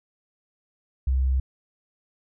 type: tone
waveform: sine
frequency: 65.41 Hz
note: C2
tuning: in tune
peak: -19 dBFS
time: 1.07-1.4 s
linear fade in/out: 5 ms
effects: none